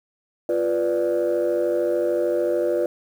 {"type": "chord", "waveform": "sine", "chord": "B diminished", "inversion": "second", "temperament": "equal", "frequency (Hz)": [349.2, 493.9, 587.3], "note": ["F4", "B4", "D5"], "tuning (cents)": [0, 0, 0], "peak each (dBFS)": -22, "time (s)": [0.49, 2.86], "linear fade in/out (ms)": 2, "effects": ["tanh soft clip ceiling -14 dBFS", "8-bit"]}